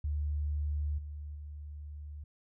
sine tone with level steps, 74 Hz, D2, 14 cents sharp, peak -30 / -39 / -41 dBFS, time 0.04-2.24 s, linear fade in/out 5 ms, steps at 0.98 / 1.35 s, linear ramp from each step 5 ms, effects none

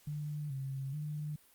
sine tone with pitch steps, 149 / 135.1 / 150.3 Hz, D3 / C#3 / D3, +25 / -44 / +40 cents, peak -36 dBFS, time 0.07-1.36 s, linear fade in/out 5 ms, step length 430 ms, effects white hiss -64 dBFS RMS until 1.54 s + Opus 48 kbps

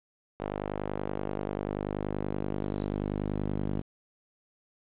sawtooth tone with band-pass filter sweep, 50.4 Hz, G1, 49 cents sharp, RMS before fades -33 dBFS, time 0.39-3.82 s, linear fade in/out 20 ms, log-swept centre 590 to 240 Hz, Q 0.92, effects resampled to 8000 Hz + 9-bit

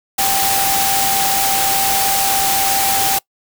sine tone in noise, 784 Hz, G5, in tune, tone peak -18 dBFS, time 0.18-3.19 s, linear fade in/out 10 ms, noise white, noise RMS -17 dBFS, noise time 0.18-3.19 s, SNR -4 dB, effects noise-tail reverb RT60 0.1 s tail -23 dB re dry

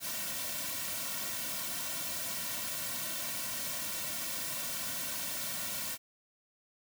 white noise with comb filter, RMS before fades -37 dBFS, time 0-5.98 s, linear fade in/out 50 ms, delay 2.4 ms, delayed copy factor -0.95, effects none

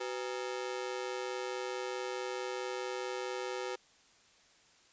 sawtooth ring-modulated tone, 438.5 Hz, A4, 6 cents flat, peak -29 dBFS, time 0-3.76 s, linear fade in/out 10 ms, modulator 62.3 Hz, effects white hiss -64 dBFS RMS until 4.92 s + resampled to 16000 Hz

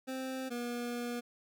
25% pulse tone pair in turn, 261.6 / 240.5 Hz, C4 / B3, 0 / -46 cents, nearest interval minor second, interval 146 cents, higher first, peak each -33 / -32 dBFS, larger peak second, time 0.07-0.5 / 0.5-1.21 s, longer second, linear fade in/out 20 ms, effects none

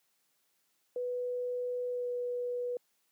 sine tone with pitch glide, 493.9 to 489.6 Hz, B4 to B4, 0 to -15 cents, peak -32 dBFS, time 0.96-2.77 s, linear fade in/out 2 ms, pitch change -15 cents, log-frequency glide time 1.89-2.08 s, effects white hiss -75 dBFS RMS until 3.11 s + high-pass 150 Hz 12 dB/octave

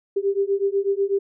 sine beating tone pair, 392 / 400.1 Hz, G4 / G4, 0 / +35 cents, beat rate 8.1 Hz, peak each -22 dBFS, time 0.16-1.19 s, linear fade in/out 10 ms, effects none

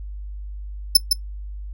sawtooth tone with echo, 5274 Hz, E8, in tune, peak -4 dBFS, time 0.95-0.97 s, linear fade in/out 5 ms, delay 160 ms, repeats 1, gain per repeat -6 dB, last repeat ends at 1.13 s, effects noise-tail reverb RT60 0.1 s tail -18 dB re dry + added 50 Hz sine -30 dBFS peak until 1.73 s

